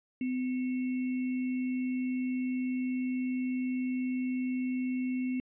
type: tone with sample-and-hold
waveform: sine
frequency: 254.1 Hz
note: B3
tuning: 49 cents sharp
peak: -29 dBFS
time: 0.21-5.4 s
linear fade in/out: 2 ms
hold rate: 2450 Hz
effects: resampled to 8000 Hz